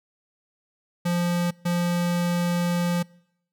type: tone bursts at uneven times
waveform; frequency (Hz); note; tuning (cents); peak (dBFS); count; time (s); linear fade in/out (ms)
square; 174.4; F3; -2; -22; 2; 1.05-1.51 / 1.65-3.03; 10
effects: noise-tail reverb RT60 0.8 s tail -26 dB re dry